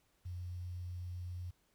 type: tone with quantisation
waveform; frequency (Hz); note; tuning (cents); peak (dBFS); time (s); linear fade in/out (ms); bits
sine; 89.2; F2; +37; -40; 0.25-1.51; 10; 11
effects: pink hiss -75 dBFS RMS until 1.74 s